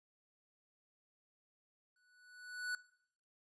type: tone with exponential growth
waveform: square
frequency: 1480 Hz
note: F#6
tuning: in tune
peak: -36 dBFS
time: 1.96-2.75 s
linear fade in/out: 2 ms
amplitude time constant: 170 ms
effects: noise-tail reverb RT60 0.7 s tail -20 dB re dry + resampled to 22050 Hz